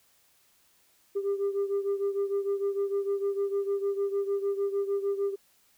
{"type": "beating tone pair", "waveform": "sine", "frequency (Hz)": [396.9, 403.5], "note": ["G4", "G#4"], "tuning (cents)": [22, -50], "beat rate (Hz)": 6.6, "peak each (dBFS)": [-26, -30], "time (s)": [1.15, 5.36], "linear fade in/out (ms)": 20, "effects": ["tanh soft clip ceiling -23 dBFS", "white hiss -65 dBFS RMS until 5.77 s"]}